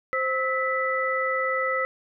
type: tone cluster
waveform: sine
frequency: 523 / 1299 / 1980 Hz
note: C5 / E6 / B6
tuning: -1 / -26 / +4 cents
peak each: -27 dBFS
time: 0.13-1.85 s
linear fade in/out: 0 ms
effects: none